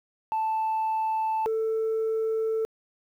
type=tone pair in turn; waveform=sine; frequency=880 / 443.6 Hz; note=A5 / A4; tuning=0 / +14 cents; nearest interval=octave; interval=1186 cents; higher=first; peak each=-22 dBFS; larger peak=neither; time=0.32-1.46 / 1.46-2.65 s; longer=second; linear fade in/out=0 ms; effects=tanh soft clip ceiling -22 dBFS + 10-bit